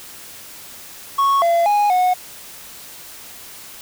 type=tone with pitch steps; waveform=triangle; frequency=1105 / 681 / 826 / 731 Hz; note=C#6 / F5 / G#5 / F#5; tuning=-6 / -44 / -10 / -21 cents; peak=-11 dBFS; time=1.18-2.14 s; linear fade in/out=10 ms; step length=240 ms; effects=white hiss -38 dBFS RMS until 3.81 s